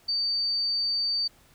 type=tone; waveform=sine; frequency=4600 Hz; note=D8; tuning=37 cents flat; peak=-24 dBFS; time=0.08-1.28 s; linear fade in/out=10 ms; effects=pink hiss -59 dBFS RMS until 1.54 s